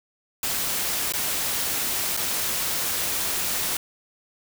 white noise with dropouts, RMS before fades -26 dBFS, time 0.43-3.77 s, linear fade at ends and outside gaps 2 ms, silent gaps 1.123-1.136 / 2.167-2.173 s, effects none

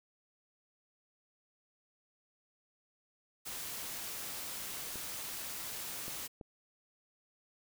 white noise, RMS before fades -42 dBFS, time 3.45-6.28 s, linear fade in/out 20 ms
clicks, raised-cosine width 2 ms, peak -33 dBFS, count 3, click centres 4.957 / 6.081 / 6.412 s
effects none

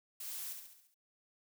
blue noise with echo, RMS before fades -44 dBFS, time 0.2-0.53 s, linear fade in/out 5 ms, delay 69 ms, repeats 6, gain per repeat -5 dB, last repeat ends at 0.944 s, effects none

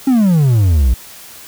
triangle exponential sweep, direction down, 276.5 to 56.3 Hz, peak -6 dBFS, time 0.07-0.94 s, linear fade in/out 5 ms, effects white hiss -36 dBFS RMS until 1.47 s

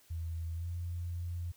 sine tone with pitch glide, 82.41 to 86.66 Hz, E2 to F2, 0 to -13 cents, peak -35 dBFS, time 0.1-1.52 s, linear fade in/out 10 ms, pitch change +87 cents, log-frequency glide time 0.54-0.68 s, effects white hiss -64 dBFS RMS until 1.56 s

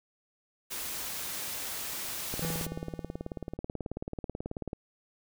white noise, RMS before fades -37 dBFS, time 0.7-2.67 s, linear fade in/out 20 ms
click train, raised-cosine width 2 ms, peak -22 dBFS, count 45, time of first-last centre 2.34-4.731 s, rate 18.4 Hz
square tone with exponential decay, 164.81 Hz, E3, in tune, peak -31 dBFS, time 2.42-3.57 s, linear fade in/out 5 ms, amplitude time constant 250 ms
effects none

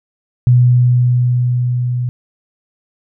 sine tone with level ramp, 123.47 Hz, B2, in tune, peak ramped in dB -5 to -15 dBFS, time 0.47-2.09 s, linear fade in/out 0 ms, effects none

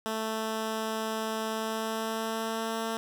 10% pulse tone with pitch glide, 220.6 to 225.1 Hz, A3 to A3, +5 to +40 cents, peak -22 dBFS, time 0.06-2.97 s, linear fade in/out 0 ms, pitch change +35 cents, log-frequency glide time 1.5-2.8 s, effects none

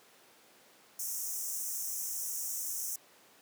pink high-pass noise, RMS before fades -37 dBFS, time 0.99-2.96 s, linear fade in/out 5 ms, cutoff 5600 Hz, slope 96 dB/octave, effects pink hiss -60 dBFS RMS until 3.41 s + high-pass 300 Hz 12 dB/octave

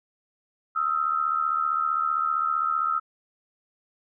sine tone pair together, 1268 / 1343.4 Hz, D#6 / E6, +32 / +32 cents, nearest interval minor second, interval 100 cents, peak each -25 dBFS, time 0.75-3 s, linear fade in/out 20 ms, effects none

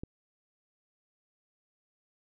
click, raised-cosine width 3 ms, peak -25 dBFS, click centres 0.035 s, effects none

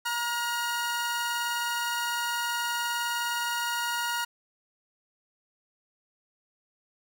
sawtooth tone pair together, 946 / 1428.7 Hz, A#5 / F6, +25 / +39 cents, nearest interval perfect fifth, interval 714 cents, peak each -27 dBFS, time 0.05-4.25 s, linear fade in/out 10 ms, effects none

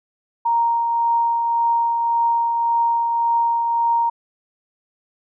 sine tone with tremolo, 932.3 Hz, A#5, in tune, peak -14 dBFS, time 0.45-4.1 s, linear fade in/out 10 ms, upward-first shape triangle, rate 1.8 Hz, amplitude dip 35%, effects none

